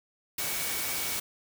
sine tone in noise, 2254 Hz, C#7, 28 cents sharp, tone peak -41 dBFS, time 0.39-1.18 s, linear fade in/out 5 ms, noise white, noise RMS -32 dBFS, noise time 0.38-1.2 s, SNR -12 dB, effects none

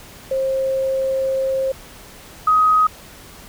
sine tone pair in turn, 532 / 1258.4 Hz, C5 / D#6, +29 / +19 cents, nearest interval octave + minor third, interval 1490 cents, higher second, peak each -17 / -11 dBFS, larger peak second, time 0.31-1.72 / 2.47-2.87 s, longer first, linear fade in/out 5 ms, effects pink hiss -41 dBFS RMS until 3.48 s

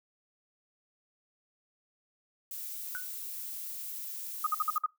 violet noise, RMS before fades -40 dBFS, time 2.51-4.78 s, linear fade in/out 2 ms
sine tone with exponential decay, 1480 Hz, F#6, in tune, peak -32 dBFS, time 2.95-3.09 s, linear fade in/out 0 ms, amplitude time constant 30 ms
sine tone bursts, 1244.5 Hz, D#6, in tune, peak -25 dBFS, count 6, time 4.44-4.862 s, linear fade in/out 5 ms, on 27 ms, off 52 ms
effects noise-tail reverb RT60 0.2 s tail -21 dB re dry

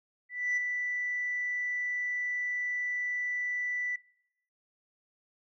sine tone with ADSR envelope, 1975.5 Hz, B6, in tune, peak -24 dBFS, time 0.29-3.96 s, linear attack 280 ms, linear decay 14 ms, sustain -6 dB, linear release 5 ms, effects noise-tail reverb RT60 0.8 s tail -22 dB re dry + tanh soft clip ceiling -24 dBFS

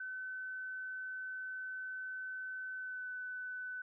sine tone with pitch glide, 1519 to 1503.3 Hz, F#6 to F#6, +45 to +27 cents, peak -40 dBFS, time 0-3.82 s, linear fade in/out 5 ms, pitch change -18 cents, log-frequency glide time 2.75-3.08 s, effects none

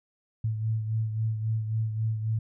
sine beating tone pair, 110 / 113.7 Hz, A2 / A#2, 0 / -43 cents, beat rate 3.7 Hz, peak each -26 / -35 dBFS, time 0.44-2.39 s, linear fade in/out 5 ms, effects none

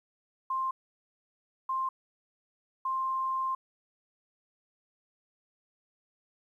sine tone bursts at uneven times, 1053 Hz, C6, 11 cents sharp, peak -28 dBFS, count 3, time 0.5-0.71 / 1.69-1.89 / 2.85-3.55 s, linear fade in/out 5 ms, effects 11-bit

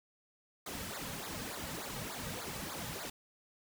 pink noise with flanger, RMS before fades -42 dBFS, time 0.66-3.1 s, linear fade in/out 5 ms, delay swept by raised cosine 0.34 to 2.94 ms, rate 3.4 Hz, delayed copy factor -1, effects none

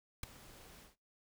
pink noise with ADSR envelope, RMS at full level -38 dBFS, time 0.23-0.96 s, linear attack 4 ms, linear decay 8 ms, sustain -19 dB, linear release 150 ms, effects noise-tail reverb RT60 0.3 s tail -26 dB re dry

